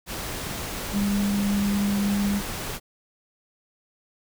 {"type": "tone in noise", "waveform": "sine", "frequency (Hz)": 201.9, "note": "G#3", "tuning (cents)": -49, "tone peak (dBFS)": -21, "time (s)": [0.92, 2.42], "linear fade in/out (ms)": 50, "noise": "pink", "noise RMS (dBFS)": -32, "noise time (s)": [0.06, 2.8], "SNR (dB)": 8, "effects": []}